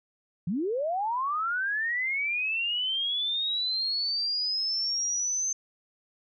sine linear sweep, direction up, 151.8 to 6272 Hz, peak -26 dBFS, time 0.47-5.53 s, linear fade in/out 5 ms, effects none

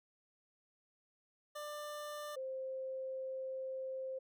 25% pulse / sine tone pair in turn, 594 / 525.4 Hz, D5 / C5, +20 / +7 cents, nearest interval major second, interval 213 cents, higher first, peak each -39 / -39 dBFS, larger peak neither, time 1.55-2.36 / 2.36-4.19 s, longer second, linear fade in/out 10 ms, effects none

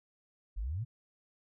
sine exponential sweep, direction up, 42.69 to 128.7 Hz, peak -33 dBFS, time 0.56-0.85 s, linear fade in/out 20 ms, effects none

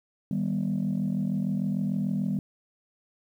sine chord, Eb augmented, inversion none, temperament equal with one note detuned, 155.56 / 196 / 242.6 Hz, Eb3 / G3 / B3, 0 / 0 / -31 cents, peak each -30 / -26 / -30 dBFS, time 0.31-2.39 s, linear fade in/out 2 ms, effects tanh soft clip ceiling -20 dBFS + 10-bit

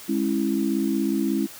sine chord, C# minor, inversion second, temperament equal with one note detuned, 207.7 / 273.1 / 329.6 Hz, G#3 / C#4 / E4, 0 / -26 / 0 cents, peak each -25 dBFS, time 0.08-1.47 s, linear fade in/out 20 ms, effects white hiss -42 dBFS RMS until 1.59 s + high-pass 80 Hz 12 dB/octave

